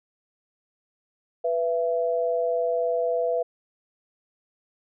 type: tone pair together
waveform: sine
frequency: 493.9 / 670.4 Hz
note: B4 / E5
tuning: 0 / +29 cents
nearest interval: perfect fourth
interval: 529 cents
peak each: -24 / -25 dBFS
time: 1.44-3.43 s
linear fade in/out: 10 ms
effects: none